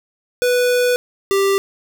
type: tone pair in turn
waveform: square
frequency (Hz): 493.2 / 393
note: B4 / G4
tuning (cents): -2 / +4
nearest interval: major third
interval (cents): 394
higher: first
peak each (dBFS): -14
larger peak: neither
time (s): 0.42-0.96 / 1.31-1.58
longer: first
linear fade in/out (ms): 0
effects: none